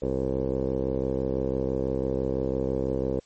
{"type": "tone with low-pass filter", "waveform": "10% pulse", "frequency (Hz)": 66, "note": "C2", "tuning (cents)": 16, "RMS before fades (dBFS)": -27, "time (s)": [0.02, 3.2], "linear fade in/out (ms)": 5, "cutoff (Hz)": 510, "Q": 5.6, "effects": ["white hiss -61 dBFS RMS until 3.25 s", "MP3 32 kbps"]}